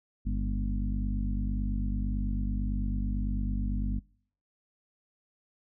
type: harmonic tone with a mistuned harmonic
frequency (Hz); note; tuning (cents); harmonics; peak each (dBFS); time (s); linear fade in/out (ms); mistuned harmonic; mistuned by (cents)
49; G1; 0; 1 / 2 / 3 / 4 / 5 / 6; -28 / -37 / -42 / -37 / -38 / -49; 0.25-4; 20; 4; +63
effects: noise-tail reverb RT60 0.6 s tail -26 dB re dry